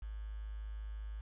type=tone with quantisation; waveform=sine; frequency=52.8 Hz; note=G#1; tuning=29 cents sharp; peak=-40 dBFS; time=0.02-1.21 s; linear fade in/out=5 ms; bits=10; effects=resampled to 8000 Hz